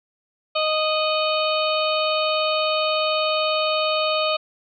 harmonic tone with a mistuned harmonic, 621 Hz, D#5, 3 cents flat, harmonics 1 / 2 / 4 / 5 / 6 / 7, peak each -22 / -25 / -28 / -29 / -30 / -30 dBFS, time 0.55-4.37 s, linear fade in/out 10 ms, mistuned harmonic 5, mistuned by -45 cents, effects none

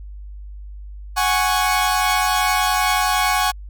sawtooth chord, F# suspended second, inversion none, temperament equal, 740 / 830.6 / 1108.7 Hz, F#5 / G#5 / C#6, 0 / 0 / 0 cents, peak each -17 dBFS, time 1.16-3.52 s, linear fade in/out 20 ms, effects added 50 Hz sine -32 dBFS peak until 3.69 s

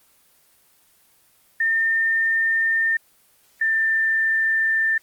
sine tone pair in turn, 1810 / 1787.1 Hz, A6 / A6, +48 / +26 cents, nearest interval unison, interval 22 cents, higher first, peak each -17 / -17 dBFS, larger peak neither, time 1.6-2.97 / 3.61-4.98 s, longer neither, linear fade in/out 5 ms, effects white hiss -58 dBFS RMS until 5.02 s + Opus 24 kbps

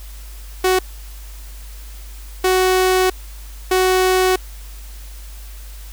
sawtooth tone bursts at uneven times, 371.8 Hz, F#4, 8 cents sharp, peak -9 dBFS, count 3, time 0.64-0.79 / 2.44-3.1 / 3.71-4.36 s, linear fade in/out 5 ms, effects added 50 Hz sine -32 dBFS peak until 5.92 s + white hiss -43 dBFS RMS until 5.92 s

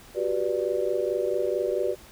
sine chord, G major seventh, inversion third, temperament just, 367.5 / 392 / 490 / 588 Hz, F#4 / G4 / B4 / D5, -12 / 0 / -14 / +2 cents, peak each -29 dBFS, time 0.14-1.96 s, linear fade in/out 50 ms, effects pink hiss -50 dBFS RMS until 2.11 s

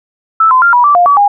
sine tone with pitch steps, 1317 / 1025 / 1392 / 974 / 1164 / 705 / 1142 / 814 Hz, E6 / C6 / F6 / B5 / D6 / F5 / D6 / G#5, -2 / -36 / -6 / -24 / -16 / +16 / -49 / -35 cents, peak -4 dBFS, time 0.4-1.28 s, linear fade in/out 5 ms, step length 110 ms, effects none

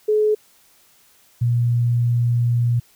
sine tone pair in turn, 426.4 / 119.59 Hz, G#4 / A#2, +46 / +45 cents, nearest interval octave + minor seventh, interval 2201 cents, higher first, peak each -14 / -15 dBFS, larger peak first, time 0.08-0.35 / 1.41-2.8 s, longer second, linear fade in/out 10 ms, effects white hiss -55 dBFS RMS until 2.95 s

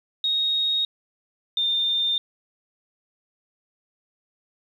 sine tone pair in turn, 3747 / 3611 Hz, A#7 / A7, +8 / +44 cents, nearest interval minor second, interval 64 cents, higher first, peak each -20 dBFS, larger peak neither, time 0.24-0.85 / 1.57-2.18 s, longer neither, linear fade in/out 2 ms, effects 9-bit

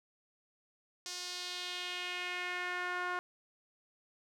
sawtooth tone with band-pass filter sweep, 358.7 Hz, F4, 46 cents sharp, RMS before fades -39 dBFS, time 1.06-3.19 s, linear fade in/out 0 ms, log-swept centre 5500 to 1300 Hz, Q 2.1, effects none

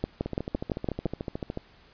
two click trains, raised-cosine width 2 ms, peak -13 / -18 dBFS, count 7 / 19, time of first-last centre 0.04-1.057 / 0.26-1.574 s, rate 5.9 / 13.7 Hz, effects pink hiss -57 dBFS RMS until 1.93 s + resampled to 11025 Hz

